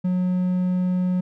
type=tone; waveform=triangle; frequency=181.9 Hz; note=F#3; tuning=29 cents flat; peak=-17 dBFS; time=0.04-1.21 s; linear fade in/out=10 ms; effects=none